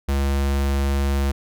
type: tone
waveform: square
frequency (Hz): 69.3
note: C#2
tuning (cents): 0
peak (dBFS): -19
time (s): 0.08-1.32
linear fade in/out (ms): 10
effects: none